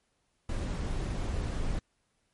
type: noise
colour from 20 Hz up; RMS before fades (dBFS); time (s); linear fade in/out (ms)
brown; -32; 0.49-1.79; 2
effects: pink hiss -75 dBFS RMS until 2.33 s + MP3 48 kbps